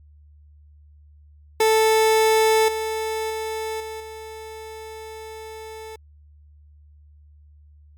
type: tone with level steps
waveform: 30% pulse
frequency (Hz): 440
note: A4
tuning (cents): 0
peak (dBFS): -12 / -21 / -23 / -28 / -32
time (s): 1.6-5.96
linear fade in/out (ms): 5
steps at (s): 2.68 / 3.3 / 3.8 / 4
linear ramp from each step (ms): 5
effects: added 74 Hz sine -47 dBFS peak until 7.97 s + MP3 96 kbps